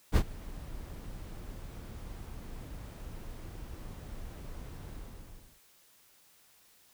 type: noise with ADSR envelope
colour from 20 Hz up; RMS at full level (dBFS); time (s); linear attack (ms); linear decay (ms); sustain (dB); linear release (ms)
brown; -20; 0.12-5.6; 45; 62; -23; 730
effects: white hiss -63 dBFS RMS until 6.93 s